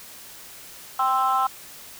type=chord; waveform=sine; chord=C major; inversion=second; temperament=equal; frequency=784 / 1046.5 / 1318.5 Hz; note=G5 / C6 / E6; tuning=0 / 0 / 0 cents; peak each=-22 dBFS; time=0.99-1.47 s; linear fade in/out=5 ms; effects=tanh soft clip ceiling -13 dBFS + white hiss -43 dBFS RMS until 1.99 s